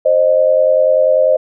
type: tone pair together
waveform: sine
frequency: 525.8 / 616 Hz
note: C5 / D#5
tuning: +8 / -17 cents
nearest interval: minor third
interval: 275 cents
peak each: -11 dBFS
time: 0.05-1.37 s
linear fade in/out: 10 ms
effects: none